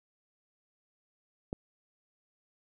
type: click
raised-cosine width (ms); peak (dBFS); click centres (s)
2; -21; 1.529
effects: none